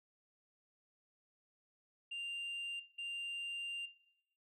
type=tone bursts at uneven times; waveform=sine; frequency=2789 Hz; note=F7; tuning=3 cents flat; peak=-38 dBFS; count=2; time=2.11-2.8 / 2.98-3.86 s; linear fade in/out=10 ms; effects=noise-tail reverb RT60 0.8 s tail -17 dB re dry + tanh soft clip ceiling -39 dBFS